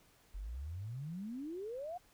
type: exponential sweep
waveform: sine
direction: up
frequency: 43.65 to 740 Hz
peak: -40 dBFS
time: 0.34-1.98 s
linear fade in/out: 10 ms
effects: pink hiss -67 dBFS RMS until 2.13 s